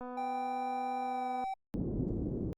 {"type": "click train", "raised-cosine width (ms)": 1, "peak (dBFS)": -31, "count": 357, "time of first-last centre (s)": [0.01, 1.44], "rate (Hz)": 249}
{"type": "tone with pitch glide", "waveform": "triangle", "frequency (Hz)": [784, 770.5], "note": ["G5", "G5"], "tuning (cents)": [0, -30], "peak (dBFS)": -32, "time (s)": [0.17, 1.54], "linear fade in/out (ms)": 5, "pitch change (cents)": -30, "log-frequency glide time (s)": [1, 1.27]}
{"type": "low-pass noise", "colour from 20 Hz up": "white", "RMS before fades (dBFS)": -35, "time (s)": [1.74, 2.53], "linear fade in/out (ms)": 0, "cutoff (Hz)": 350, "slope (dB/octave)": 24}
{"effects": ["Opus 48 kbps"]}